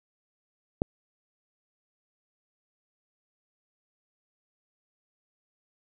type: click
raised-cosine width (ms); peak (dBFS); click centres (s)
2; -11; 0.819
effects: none